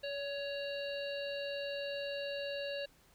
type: harmonic tone with a mistuned harmonic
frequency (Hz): 558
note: C#5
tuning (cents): +11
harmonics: 1 / 3 / 5 / 7 / 8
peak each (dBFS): -38 / -47 / -45 / -48 / -51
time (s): 0.03-2.86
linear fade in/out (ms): 10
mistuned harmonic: 1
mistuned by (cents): +22
effects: pink hiss -66 dBFS RMS until 3.14 s